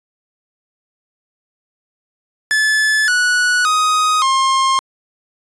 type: tone with pitch steps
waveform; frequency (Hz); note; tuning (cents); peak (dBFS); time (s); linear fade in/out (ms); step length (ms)
45% pulse; 1730 / 1471.7 / 1251.9 / 1064.9; A6 / F#6 / D#6 / C6; -30 / -10 / +10 / +30; -12; 2.51-4.79; 0; 570
effects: resampled to 22050 Hz